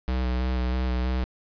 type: tone with vibrato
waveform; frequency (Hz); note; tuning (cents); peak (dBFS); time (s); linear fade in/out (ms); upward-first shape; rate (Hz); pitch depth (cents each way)
square; 62.8; B1; +30; -24; 0.08-1.24; 0; square; 3.1; 19
effects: resampled to 11025 Hz + 10-bit